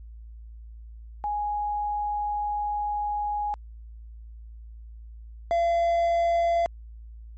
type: tone pair in turn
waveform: sine / triangle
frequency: 830.6 / 681.2 Hz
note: G#5 / F5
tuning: 0 / -43 cents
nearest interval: minor third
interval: 343 cents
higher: first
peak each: -25 / -18 dBFS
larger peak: second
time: 1.24-3.54 / 5.51-6.66 s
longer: first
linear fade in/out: 0 ms
effects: added 56 Hz sine -40 dBFS peak until 7.37 s + MP3 32 kbps